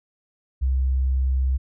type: tone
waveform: sine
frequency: 65.41 Hz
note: C2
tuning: in tune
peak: -18 dBFS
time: 0.61-1.58 s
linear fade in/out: 20 ms
effects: none